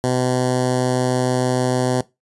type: tone with notch filter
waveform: 10% pulse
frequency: 126.7 Hz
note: B2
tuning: 45 cents sharp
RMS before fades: -19 dBFS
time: 0.04-2.01 s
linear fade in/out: 0 ms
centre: 2400 Hz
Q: 0.82
effects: noise-tail reverb RT60 0.2 s tail -19 dB re dry + resampled to 24000 Hz

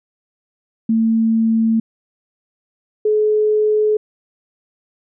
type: tone pair in turn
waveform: sine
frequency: 224.7 / 426.4 Hz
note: A3 / G#4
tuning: +37 / +46 cents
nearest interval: major seventh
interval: 1109 cents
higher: second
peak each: -12 dBFS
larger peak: neither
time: 0.89-1.8 / 3.05-3.97 s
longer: second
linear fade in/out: 5 ms
effects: none

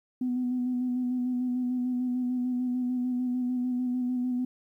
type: tone with vibrato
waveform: sine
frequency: 249.5 Hz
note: B3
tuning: 18 cents sharp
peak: -25 dBFS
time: 0.21-4.45 s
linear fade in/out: 5 ms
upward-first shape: square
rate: 6.7 Hz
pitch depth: 20 cents each way
effects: tanh soft clip ceiling -21 dBFS + 11-bit

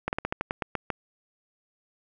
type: slowing click train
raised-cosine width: 0.5 ms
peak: -12 dBFS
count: 10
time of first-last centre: 0.08-0.903 s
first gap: 49 ms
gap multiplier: 1.15
effects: none

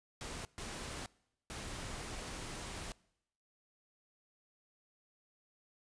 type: noise bursts at uneven times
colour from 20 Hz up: pink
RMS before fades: -44 dBFS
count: 3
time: 0.21-0.45 / 0.58-1.06 / 1.5-2.92 s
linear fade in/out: 0 ms
effects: noise-tail reverb RT60 0.8 s tail -23 dB re dry + resampled to 22050 Hz

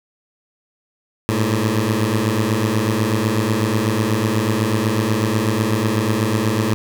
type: beating tone pair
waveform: 15% pulse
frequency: 105.1 / 113.2 Hz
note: G#2 / A2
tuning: +21 / +50 cents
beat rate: 8.1 Hz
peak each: -13 dBFS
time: 1.29-6.74 s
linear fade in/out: 0 ms
effects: none

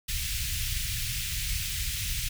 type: band-stop noise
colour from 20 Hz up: pink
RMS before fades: -31 dBFS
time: 0.08-2.29 s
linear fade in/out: 10 ms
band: 120 to 2200 Hz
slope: 24 dB/octave
effects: none

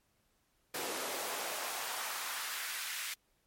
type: noise with high-pass filter sweep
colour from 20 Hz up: pink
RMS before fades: -39 dBFS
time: 0.74-3.14 s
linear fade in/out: 5 ms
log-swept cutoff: 370 to 2100 Hz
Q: 1.3
effects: pink hiss -75 dBFS RMS until 3.46 s + MP3 64 kbps

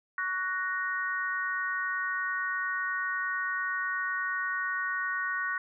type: chord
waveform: sine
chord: F# major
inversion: second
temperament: equal with one note detuned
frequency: 1122.9 / 1480 / 1864.7 Hz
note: C#6 / F#6 / A#6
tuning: +22 / 0 / 0 cents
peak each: -35 / -32 / -33 dBFS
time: 0.18-5.58 s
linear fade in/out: 2 ms
effects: none

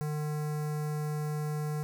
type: tone with notch filter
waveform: square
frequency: 150.8 Hz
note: D3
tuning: 46 cents sharp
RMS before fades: -33 dBFS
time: 0.01-1.83 s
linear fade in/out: 0 ms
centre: 3200 Hz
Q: 0.67
effects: none

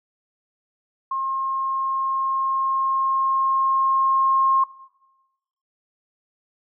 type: tone with level ramp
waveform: sine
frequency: 1070 Hz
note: C6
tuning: 38 cents sharp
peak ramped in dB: -22 to -14 dBFS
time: 1.11-4.64 s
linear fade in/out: 5 ms
effects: noise-tail reverb RT60 1.0 s tail -19 dB re dry

